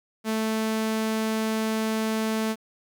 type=tone; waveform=sawtooth; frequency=220 Hz; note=A3; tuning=in tune; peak=-20 dBFS; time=0.24-2.56 s; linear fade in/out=50 ms; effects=10-bit